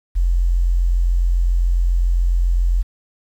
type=tone; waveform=sine; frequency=43.65 Hz; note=F1; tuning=in tune; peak=-13 dBFS; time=0.15-2.83 s; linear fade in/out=20 ms; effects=8-bit